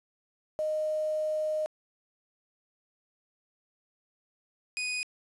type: tone pair in turn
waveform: sine / sawtooth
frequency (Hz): 618 / 2486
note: D#5 / D#7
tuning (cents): -12 / -2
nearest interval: 2 octaves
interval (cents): 2410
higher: second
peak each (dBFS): -27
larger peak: neither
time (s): 0.59-1.66 / 4.77-5.03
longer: first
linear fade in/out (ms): 0
effects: resampled to 24000 Hz + 9-bit